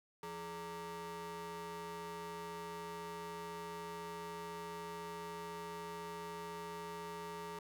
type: ring-modulated tone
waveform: 30% pulse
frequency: 250 Hz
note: B3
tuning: 21 cents sharp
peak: -38 dBFS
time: 0.23-7.59 s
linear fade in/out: 2 ms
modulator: 672 Hz
effects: none